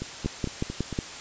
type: two click trains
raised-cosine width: 3 ms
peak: -13 / -19 dBFS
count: 5 / 5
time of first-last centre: 0.26-0.989 / 0.02-0.927 s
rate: 5.49 / 4.41 Hz
effects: white hiss -39 dBFS RMS until 1.2 s + resampled to 16000 Hz